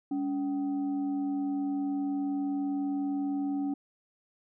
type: tone with frequency modulation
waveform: sine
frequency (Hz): 282.4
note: C#4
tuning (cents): +32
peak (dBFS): -28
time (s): 0.11-3.74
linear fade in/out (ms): 5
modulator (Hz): 485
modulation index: 0.37
effects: none